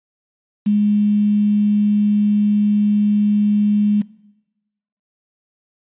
sine tone with quantisation, 207.7 Hz, G#3, in tune, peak -12 dBFS, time 0.66-4.02 s, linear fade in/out 10 ms, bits 6, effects noise-tail reverb RT60 1.0 s tail -21 dB re dry + resampled to 8000 Hz

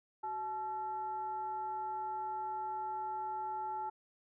sine tone with frequency modulation, 864 Hz, A5, 32 cents flat, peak -36 dBFS, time 0.23-3.9 s, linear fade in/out 10 ms, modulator 488 Hz, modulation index 0.43, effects none

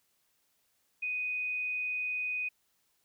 sine tone, 2492 Hz, D#7, 2 cents sharp, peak -31 dBFS, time 1.02-2.49 s, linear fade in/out 10 ms, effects white hiss -74 dBFS RMS until 3.04 s

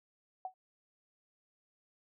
sine tone with exponential decay, 748 Hz, F#5, 19 cents sharp, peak -33 dBFS, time 0.45-0.54 s, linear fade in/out 2 ms, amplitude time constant 19 ms, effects none

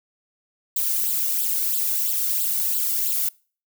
violet noise with flanger, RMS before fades -23 dBFS, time 0.76-3.29 s, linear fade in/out 5 ms, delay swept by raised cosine 0.24 to 1.44 ms, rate 3 Hz, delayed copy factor +0.9, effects noise-tail reverb RT60 0.4 s tail -25 dB re dry

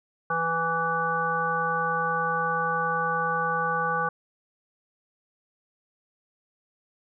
harmonic tone, 165.2 Hz, E3, 4 cents sharp, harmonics 1 / 3 / 5 / 7 / 9, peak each -36 / -32 / -30 / -27 / -29 dBFS, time 0.3-4.09 s, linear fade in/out 5 ms, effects none

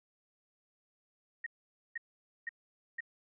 sine tone bursts, 1864.7 Hz, A#6, in tune, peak -35 dBFS, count 4, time 1.44-3.006 s, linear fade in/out 5 ms, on 24 ms, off 490 ms, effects none

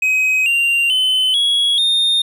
triangle tone with pitch steps, 2529 / 2774 / 3042 / 3337 / 3660 Hz, D#7 / F7 / F#7 / G#7 / A#7, +28 / -12 / +47 / +8 / -32 cents, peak -11 dBFS, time 0.02-2.22 s, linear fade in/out 5 ms, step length 440 ms, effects none

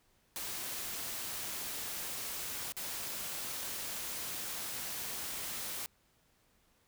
white noise with dropouts, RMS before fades -40 dBFS, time 0.36-5.86 s, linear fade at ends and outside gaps 0 ms, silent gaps 2.721-2.767 s, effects pink hiss -71 dBFS RMS until 6.87 s

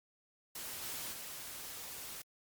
white noise with level steps, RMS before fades -44 / -42 / -46 dBFS, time 0.55-2.22 s, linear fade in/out 5 ms, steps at 0.82 / 1.12 s, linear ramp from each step 5 ms, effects Opus 48 kbps

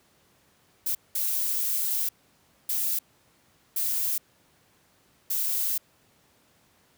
violet noise bursts at uneven times, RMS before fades -27 dBFS, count 5, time 0.86-0.95 / 1.15-2.09 / 2.69-2.99 / 3.76-4.18 / 5.3-5.78 s, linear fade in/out 5 ms, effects pink hiss -63 dBFS RMS until 6.97 s + high-pass 80 Hz 12 dB/octave

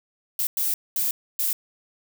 violet noise bursts at uneven times, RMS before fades -24 dBFS, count 4, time 0.39-0.47 / 0.57-0.74 / 0.96-1.11 / 1.39-1.53 s, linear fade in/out 2 ms, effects none

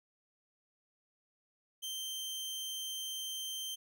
sawtooth tone, 3131 Hz, G7, 3 cents flat, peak -35 dBFS, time 1.82-3.76 s, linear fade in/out 20 ms, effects none

